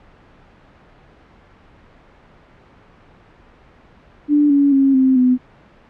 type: tone with pitch steps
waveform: sine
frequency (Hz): 293.7 / 282.7 / 272.1 / 262 / 252.2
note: D4 / C#4 / C#4 / C4 / B3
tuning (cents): 0 / +34 / -32 / +2 / +36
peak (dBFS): -10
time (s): 4.28-5.38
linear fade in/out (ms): 50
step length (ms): 220
effects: pink hiss -48 dBFS RMS until 5.89 s + low-pass 2000 Hz 12 dB/octave